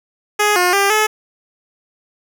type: tone with pitch steps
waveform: 10% pulse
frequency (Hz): 417.4 / 358 / 398 / 429.6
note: G#4 / F4 / G4 / A4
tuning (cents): +9 / +43 / +26 / -41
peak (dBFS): -4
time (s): 0.39-1.07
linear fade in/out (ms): 10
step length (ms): 170
effects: none